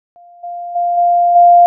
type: tone with level steps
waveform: sine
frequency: 698.5 Hz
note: F5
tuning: in tune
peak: -38 / -22 / -12 / -8 / -3 dBFS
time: 0.16-1.66 s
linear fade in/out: 0 ms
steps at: 0.43 / 0.75 / 0.97 / 1.35 s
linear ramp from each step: 10 ms
effects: none